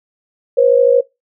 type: tone pair together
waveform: sine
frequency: 487 / 540 Hz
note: B4 / C#5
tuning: -24 / -45 cents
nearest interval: major second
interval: 179 cents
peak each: -10 dBFS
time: 0.57-1.01 s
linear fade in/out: 10 ms
effects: noise-tail reverb RT60 0.2 s tail -22 dB re dry